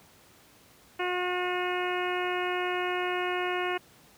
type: harmonic tone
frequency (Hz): 360.5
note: F#4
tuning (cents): -45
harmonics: 1 / 2 / 3 / 4 / 5 / 6 / 7 / 8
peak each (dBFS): -31 / -34 / -36 / -37 / -38 / -39 / -39 / -40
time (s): 0.99-3.78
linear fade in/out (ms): 10
effects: pink hiss -57 dBFS RMS until 4.17 s + high-pass 80 Hz 12 dB/octave